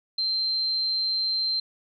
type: tone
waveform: sine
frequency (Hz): 4133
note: C8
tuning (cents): -22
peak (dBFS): -23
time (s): 0.18-1.6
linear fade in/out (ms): 5
effects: none